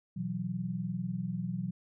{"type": "chord", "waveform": "sine", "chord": "B suspended fourth", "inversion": "none", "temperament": "equal with one note detuned", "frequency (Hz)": [122.83, 164.81, 185], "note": ["B2", "E3", "F#3"], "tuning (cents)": [-9, 0, 0], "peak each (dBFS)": [-39, -37, -35], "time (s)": [0.16, 1.71], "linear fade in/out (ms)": 10, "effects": []}